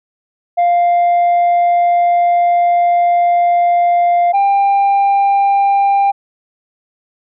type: tone pair in turn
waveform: sine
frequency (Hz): 698.5 / 796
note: F5 / G5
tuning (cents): 0 / +26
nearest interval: major second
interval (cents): 226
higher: second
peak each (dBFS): -6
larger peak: neither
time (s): 0.57-4.33 / 4.33-6.12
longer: first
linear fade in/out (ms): 20
effects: tanh soft clip ceiling -8 dBFS